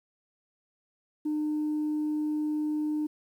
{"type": "tone", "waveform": "sine", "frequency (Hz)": 303.1, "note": "D#4", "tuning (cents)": -45, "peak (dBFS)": -25, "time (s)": [1.25, 3.07], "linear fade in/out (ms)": 10, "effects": ["tanh soft clip ceiling -24 dBFS", "10-bit"]}